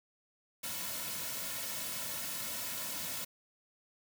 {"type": "noise with comb filter", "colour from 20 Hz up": "white", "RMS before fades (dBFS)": -39, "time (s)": [0.63, 3.25], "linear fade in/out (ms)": 10, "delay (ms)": 2.5, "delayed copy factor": -0.65, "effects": []}